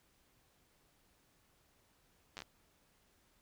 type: slowing click train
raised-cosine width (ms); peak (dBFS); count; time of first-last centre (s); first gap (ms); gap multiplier
0.2; -28; 5; 2.37-2.42; 9; 1.23
effects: pink hiss -72 dBFS RMS until 3.41 s